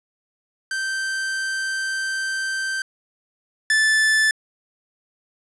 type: tone pair in turn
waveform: 45% pulse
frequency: 1559 / 1749.9 Hz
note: G6 / A6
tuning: -10 / -10 cents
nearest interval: major second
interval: 200 cents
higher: second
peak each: -23 / -15 dBFS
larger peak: second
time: 0.71-2.82 / 3.7-4.31 s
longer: first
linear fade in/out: 2 ms
effects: resampled to 24000 Hz + 8-bit